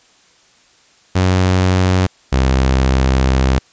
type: tone pair in turn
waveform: sawtooth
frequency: 92.5 / 65.52 Hz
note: F#2 / C2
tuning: 0 / +3 cents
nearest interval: tritone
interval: 597 cents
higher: first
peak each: -7 dBFS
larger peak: neither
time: 1.15-2.07 / 2.32-3.59 s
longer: second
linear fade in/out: 10 ms
effects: white hiss -51 dBFS RMS until 3.72 s + resampled to 16000 Hz